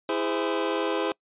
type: chord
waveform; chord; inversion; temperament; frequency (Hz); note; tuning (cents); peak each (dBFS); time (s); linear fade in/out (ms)
sawtooth; E augmented; none; just; 329.6 / 412 / 515; E4 / G#4 / B#4; 0 / -14 / -28; -25; 0.09-1.12; 2
effects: noise-tail reverb RT60 0.1 s tail -26 dB re dry + resampled to 8000 Hz